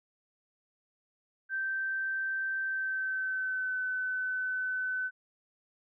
sine tone with pitch glide, 1558 to 1512.8 Hz, G6 to F#6, -11 to +38 cents, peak -30 dBFS, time 1.49-5.11 s, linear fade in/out 50 ms, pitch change -51 cents, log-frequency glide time 2.62-3.78 s, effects none

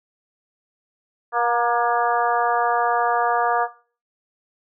harmonic tone with a mistuned harmonic, 238.3 Hz, A#3, 38 cents sharp, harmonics 2 / 3 / 4 / 5 / 6 / 7, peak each -27 / -22 / -24 / -22 / -28 / -28 dBFS, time 1.32-3.68 s, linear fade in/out 50 ms, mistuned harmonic 4, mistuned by -25 cents, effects noise-tail reverb RT60 0.4 s tail -18 dB re dry

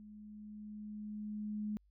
sine tone with level ramp, 210.8 Hz, G#3, 26 cents sharp, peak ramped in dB -51 to -35 dBFS, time 0-1.77 s, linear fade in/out 0 ms, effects added 50 Hz sine -66 dBFS peak until 1.9 s

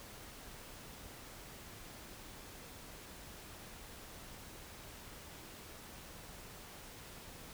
silence, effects pink hiss -52 dBFS RMS until 7.53 s

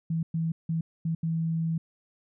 sine tone bursts at uneven times, 163.4 Hz, E3, 15 cents flat, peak -25 dBFS, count 5, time 0.1-0.23 / 0.34-0.52 / 0.69-0.81 / 1.05-1.15 / 1.23-1.78 s, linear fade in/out 5 ms, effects none

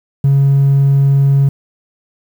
triangle tone, 138.59 Hz, C#3, in tune, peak -4 dBFS, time 0.24-1.49 s, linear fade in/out 5 ms, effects tanh soft clip ceiling -3 dBFS + 7-bit

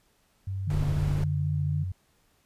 sine tone with pitch glide, 96.4 to 92.31 Hz, G2 to F#2, -28 to -4 cents, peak -29 dBFS, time 0.47-1.92 s, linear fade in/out 5 ms, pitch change -76 cents, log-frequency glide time 0.74-1.29 s
sine tone with vibrato, 146.83 Hz, D3, in tune, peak -26 dBFS, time 0.67-1.84 s, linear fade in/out 10 ms, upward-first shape triangle, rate 3.9 Hz, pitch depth 26 cents each way
brown noise, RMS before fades -31 dBFS, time 0.7-1.24 s, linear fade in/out 2 ms
effects pink hiss -67 dBFS RMS until 2.45 s + resampled to 32000 Hz

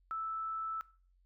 sine tone, 1316 Hz, E6, 3 cents flat, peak -35 dBFS, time 0.11-0.81 s, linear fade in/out 0 ms, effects noise-tail reverb RT60 0.4 s tail -19 dB re dry + added 45 Hz sine -66 dBFS peak until 1.25 s

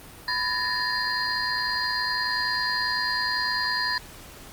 sine tone cluster, 997 / 1721 / 1831 / 4190 / 4778 Hz, B5 / A6 / A#6 / C8 / D8, +16 / -39 / -32 / +2 / +29 cents, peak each -30 dBFS, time 0.28-3.98 s, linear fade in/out 2 ms, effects pink hiss -45 dBFS RMS until 4.52 s + Opus 32 kbps

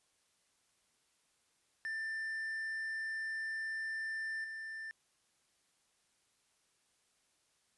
triangle tone with level steps, 1781 Hz, A6, 21 cents sharp, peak -35 / -40 dBFS, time 1.85-4.91 s, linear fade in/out 0 ms, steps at 4.44 s, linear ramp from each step 2 ms, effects white hiss -75 dBFS RMS until 7.77 s + resampled to 24000 Hz

